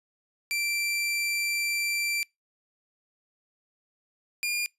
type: tone pair in turn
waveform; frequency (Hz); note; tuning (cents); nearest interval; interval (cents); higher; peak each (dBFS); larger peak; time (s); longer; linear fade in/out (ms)
sawtooth; 2349 / 2412; D7 / D7; 0 / +46; unison; 46; second; -23; neither; 0.51-2.23 / 4.43-4.66; first; 0
effects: noise-tail reverb RT60 0.2 s tail -26 dB re dry + resampled to 32000 Hz